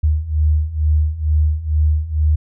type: beating tone pair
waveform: sine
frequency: 75.3 / 77.5 Hz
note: D2 / D#2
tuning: +44 / -6 cents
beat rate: 2.2 Hz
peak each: -18 / -15 dBFS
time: 0.03-2.36 s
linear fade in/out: 10 ms
effects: none